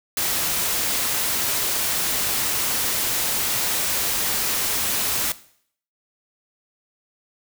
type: noise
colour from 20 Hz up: white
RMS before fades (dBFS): -23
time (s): 0.17-5.32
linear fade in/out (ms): 2
effects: noise-tail reverb RT60 0.6 s tail -17 dB re dry